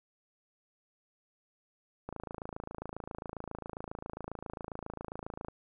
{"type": "click train", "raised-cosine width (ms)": 1, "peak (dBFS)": -25, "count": 94, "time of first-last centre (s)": [2.09, 5.484], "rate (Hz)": 27.4, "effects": []}